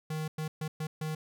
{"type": "tone bursts at uneven times", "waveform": "square", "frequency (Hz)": 155.9, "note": "D#3", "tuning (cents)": 4, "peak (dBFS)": -33, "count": 5, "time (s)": [[0.1, 0.28], [0.38, 0.48], [0.61, 0.68], [0.8, 0.87], [1.01, 1.15]], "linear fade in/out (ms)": 5, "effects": []}